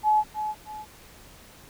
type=tone with echo; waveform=sine; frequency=854 Hz; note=G#5; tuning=48 cents sharp; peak=-17 dBFS; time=0.03-0.24 s; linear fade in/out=50 ms; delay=310 ms; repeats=2; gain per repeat=-9 dB; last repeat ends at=0.86 s; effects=pink hiss -50 dBFS RMS until 1.69 s